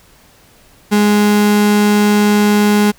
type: tone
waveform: 35% pulse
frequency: 207.7 Hz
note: G#3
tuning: in tune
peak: -7 dBFS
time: 0.91-2.92 s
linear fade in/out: 20 ms
effects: pink hiss -47 dBFS RMS until 2.98 s